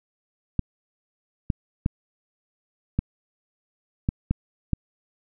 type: clicks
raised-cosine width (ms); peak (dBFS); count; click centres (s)
5; -9; 7; 0.593 / 1.502 / 1.861 / 2.99 / 4.089 / 4.31 / 4.733
effects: none